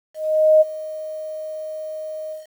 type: tone with ADSR envelope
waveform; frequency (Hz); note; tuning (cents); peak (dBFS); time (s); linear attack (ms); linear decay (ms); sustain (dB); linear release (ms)
sine; 622.3; D#5; 0; -8; 0.14-2.47; 470; 25; -19; 150
effects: 8-bit